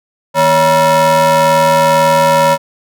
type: ring-modulated tone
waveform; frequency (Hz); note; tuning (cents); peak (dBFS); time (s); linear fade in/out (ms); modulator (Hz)
square; 200; G3; +35; -5; 0.34-2.58; 50; 759
effects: none